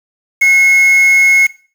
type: tone with quantisation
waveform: triangle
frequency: 2172 Hz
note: C#7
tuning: 36 cents flat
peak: -4 dBFS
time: 0.41-1.47 s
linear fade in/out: 10 ms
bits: 4
effects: noise-tail reverb RT60 0.4 s tail -18 dB re dry